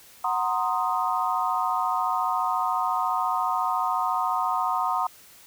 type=chord; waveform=sine; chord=C half-diminished seventh; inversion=second; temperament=equal; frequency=740 / 932.3 / 1046.5 / 1244.5 Hz; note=Gb5 / Bb5 / C6 / Eb6; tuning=0 / 0 / 0 / 0 cents; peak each=-28 dBFS; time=0.24-5.07 s; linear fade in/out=5 ms; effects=white hiss -51 dBFS RMS until 5.46 s